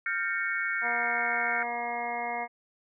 sine chord, G half-diminished seventh, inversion third, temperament equal with one note detuned, 1396.9 / 1568 / 1818.9 / 2217 Hz, F6 / G6 / Bb6 / Db7, 0 / 0 / -43 / 0 cents, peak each -33 dBFS, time 0.06-1.63 s, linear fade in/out 2 ms
harmonic tone, 238.2 Hz, A#3, 38 cents sharp, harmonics 1 / 2 / 3 / 4 / 5 / 7 / 8 / 9, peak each -45 / -41 / -33 / -37 / -44 / -45 / -44 / -36 dBFS, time 0.81-2.48 s, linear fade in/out 50 ms
effects none

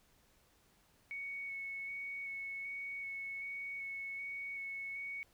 sine tone with vibrato, 2217 Hz, C#7, in tune, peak -40 dBFS, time 1.11-5.23 s, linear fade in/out 0 ms, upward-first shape square, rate 1.3 Hz, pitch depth 10 cents each way, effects pink hiss -70 dBFS RMS until 5.33 s

